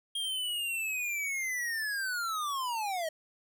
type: linear sweep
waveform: square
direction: down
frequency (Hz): 3238 to 619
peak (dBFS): -32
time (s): 0.15-3.09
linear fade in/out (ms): 5
effects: none